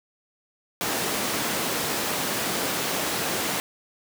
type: high-pass noise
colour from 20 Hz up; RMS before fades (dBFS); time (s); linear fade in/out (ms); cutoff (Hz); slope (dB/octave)
pink; -27; 0.81-3.6; 0; 220; 12
effects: none